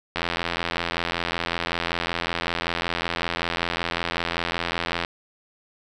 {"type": "click train", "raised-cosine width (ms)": 0.3, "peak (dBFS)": -8, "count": 418, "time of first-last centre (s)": [0.16, 5.049], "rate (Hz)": 85.3, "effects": []}